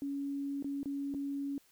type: tone with dropouts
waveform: sine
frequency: 280 Hz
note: C#4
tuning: 18 cents sharp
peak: -34 dBFS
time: 0.02-1.58 s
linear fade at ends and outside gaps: 1 ms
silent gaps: 0.625-0.644 / 0.831-0.857 / 1.14-1.146 s
effects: white hiss -67 dBFS RMS until 1.71 s